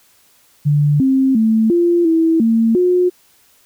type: tone with pitch steps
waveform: sine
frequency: 146.6 / 265.7 / 221.5 / 345.2 / 326.1 / 226.7 / 359.9 Hz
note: D3 / C4 / A3 / F4 / E4 / A#3 / F#4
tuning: -3 / +27 / +12 / -20 / -19 / -48 / -48 cents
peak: -10 dBFS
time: 0.65-3.1 s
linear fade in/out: 20 ms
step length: 350 ms
effects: white hiss -53 dBFS RMS until 3.65 s